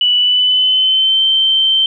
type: tone with pitch glide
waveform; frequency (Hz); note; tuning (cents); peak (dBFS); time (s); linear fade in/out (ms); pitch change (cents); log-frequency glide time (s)
sine; 2960 to 3113; F#7 to G7; 0 to -13; -9; 0.01-1.86; 2; +87; 0.17-1.24
effects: none